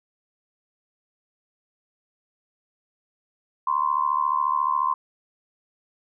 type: tone with amplitude modulation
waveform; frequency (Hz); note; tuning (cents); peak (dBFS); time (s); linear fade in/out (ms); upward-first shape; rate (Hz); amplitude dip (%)
sine; 1043; C6; -6; -16; 3.67-4.94; 5; sine; 74.2; 90
effects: none